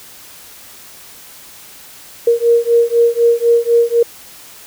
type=beating tone pair; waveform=sine; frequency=467.1 / 471.1 Hz; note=A#4 / A#4; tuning=+3 / +18 cents; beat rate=4 Hz; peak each=-12 dBFS; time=2.27-4.03 s; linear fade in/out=5 ms; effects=white hiss -38 dBFS RMS until 4.66 s